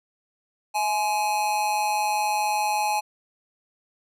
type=tone with amplitude modulation; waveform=square; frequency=841 Hz; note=G#5; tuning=22 cents sharp; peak=-20 dBFS; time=0.74-3.01 s; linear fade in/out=20 ms; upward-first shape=sine; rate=195 Hz; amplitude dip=55%; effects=resampled to 32000 Hz

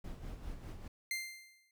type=noise with tremolo; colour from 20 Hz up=brown; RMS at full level=-43 dBFS; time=0.04-0.88 s; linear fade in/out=5 ms; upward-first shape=sine; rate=5 Hz; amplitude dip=55%
type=tone with exponential decay; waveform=sawtooth; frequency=2093 Hz; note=C7; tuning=in tune; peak=-30 dBFS; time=1.11-1.71 s; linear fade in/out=2 ms; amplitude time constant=130 ms
effects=none

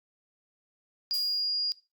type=tone; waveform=sine; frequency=4849 Hz; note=D#8; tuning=45 cents flat; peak=-26 dBFS; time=1.11-1.72 s; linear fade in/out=0 ms
type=noise with exponential decay; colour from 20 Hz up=violet; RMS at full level=-36 dBFS; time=1.14-1.6 s; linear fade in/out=1 ms; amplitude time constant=98 ms
effects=noise-tail reverb RT60 0.3 s tail -20 dB re dry + Opus 48 kbps

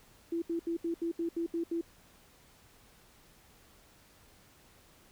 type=tone bursts; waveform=sine; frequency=335.6 Hz; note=E4; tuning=31 cents sharp; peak=-30 dBFS; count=9; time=0.32-1.812 s; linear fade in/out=5 ms; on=100 ms; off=74 ms; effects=pink hiss -61 dBFS RMS until 5.11 s

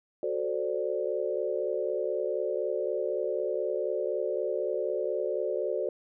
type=chord; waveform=sine; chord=D dominant seventh; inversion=first; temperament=equal; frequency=370 / 440 / 523.3 / 587.3 Hz; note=F#4 / A4 / C5 / D5; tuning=0 / 0 / 0 / 0 cents; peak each=-33 dBFS; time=0.23-5.89 s; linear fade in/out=2 ms; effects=none

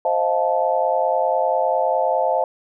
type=chord; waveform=sine; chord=F dominant seventh; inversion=second; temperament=just; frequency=523.8 / 628.6 / 698.5 / 873.1 Hz; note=C5 / Eb5 / F5 / A5; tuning=+2 / +18 / 0 / -14 cents; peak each=-22 dBFS; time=0.05-2.44 s; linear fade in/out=2 ms; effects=none

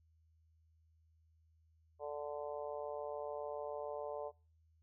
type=harmonic tone; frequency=146.83 Hz; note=D3; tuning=in tune; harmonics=3 / 4 / 5 / 6 / 7; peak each=-45 / -43 / -49 / -51 / -53 dBFS; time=1.99-4.32 s; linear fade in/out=50 ms; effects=noise-tail reverb RT60 0.4 s tail -26 dB re dry + added 80 Hz sine -68 dBFS peak until 4.82 s

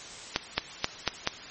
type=clicks; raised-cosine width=0.2 ms; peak=-6 dBFS; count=5; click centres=0.361 / 0.58 / 0.844 / 1.077 / 1.274 s; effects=white hiss -43 dBFS RMS until 1.5 s + MP3 32 kbps

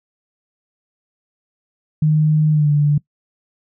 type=tone with pitch glide; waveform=sine; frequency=153.8 to 146.85 Hz; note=D#3 to D3; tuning=-20 to 0 cents; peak=-11 dBFS; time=2.02-2.98 s; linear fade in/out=5 ms; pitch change=-80 cents; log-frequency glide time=2.51-2.7 s; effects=noise-tail reverb RT60 0.1 s tail -22 dB re dry

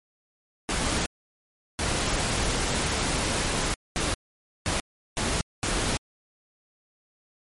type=noise bursts at uneven times; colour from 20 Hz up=pink; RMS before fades=-26 dBFS; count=6; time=0.69-1.06 / 1.79-3.74 / 3.96-4.14 / 4.66-4.8 / 5.17-5.41 / 5.63-5.97 s; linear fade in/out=0 ms; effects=MP3 48 kbps

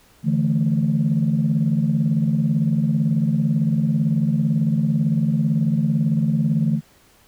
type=chord; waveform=sine; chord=D suspended second; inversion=none; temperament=equal; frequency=146.83 / 164.81 / 220 Hz; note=D3 / E3 / A3; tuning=0 / 0 / 0 cents; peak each=-20 dBFS; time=0.23-6.81 s; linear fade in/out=50 ms; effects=tanh soft clip ceiling -9 dBFS + pink hiss -54 dBFS RMS until 7.27 s

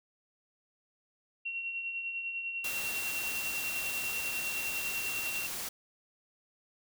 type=tone with tremolo; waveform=sine; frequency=2735 Hz; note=F7; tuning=37 cents flat; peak=-32 dBFS; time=1.45-5.47 s; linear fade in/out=10 ms; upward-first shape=triangle; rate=10 Hz; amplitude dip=50%
type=noise; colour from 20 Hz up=white; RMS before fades=-38 dBFS; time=2.64-5.69 s; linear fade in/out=5 ms
effects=none

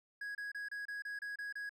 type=tone bursts; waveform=triangle; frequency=1659 Hz; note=G#6; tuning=2 cents flat; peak=-38 dBFS; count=9; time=0.21-1.694 s; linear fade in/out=5 ms; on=140 ms; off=28 ms; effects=none

